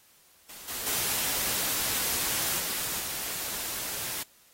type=noise with level steps; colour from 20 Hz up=white; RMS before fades=-45 / -35 / -29 / -32 / -34 dBFS; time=0.49-4.23 s; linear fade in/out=5 ms; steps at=0.68 / 0.86 / 2.59 / 2.99 s; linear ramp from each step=10 ms; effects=white hiss -60 dBFS RMS until 4.53 s + AAC 48 kbps